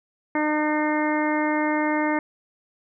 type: harmonic tone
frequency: 303.4 Hz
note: D#4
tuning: 44 cents flat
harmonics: 1 / 2 / 3 / 4 / 5 / 6 / 7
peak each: -23 / -28 / -27 / -34 / -35 / -31 / -31 dBFS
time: 0.35-2.19 s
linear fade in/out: 2 ms
effects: none